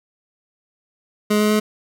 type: tone with pitch steps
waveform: 25% pulse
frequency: 210.1 / 211.6 / 213 Hz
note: G#3 / G#3 / G#3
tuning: +20 / +33 / +44 cents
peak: -11 dBFS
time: 1.3-1.6 s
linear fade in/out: 10 ms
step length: 100 ms
effects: none